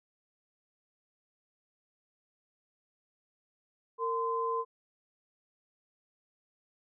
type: tone pair together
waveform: sine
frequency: 458.4 / 1029.7 Hz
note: A#4 / C6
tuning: -29 / -28 cents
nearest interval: octave + major second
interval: 1401 cents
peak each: -33 / -31 dBFS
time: 3.98-4.65 s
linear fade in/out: 50 ms
effects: none